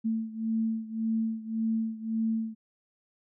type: beating tone pair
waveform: sine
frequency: 222.8 / 224.6 Hz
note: A3 / A3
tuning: +22 / +36 cents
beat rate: 1.8 Hz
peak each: -29 / -32 dBFS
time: 0.04-2.55 s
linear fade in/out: 20 ms
effects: none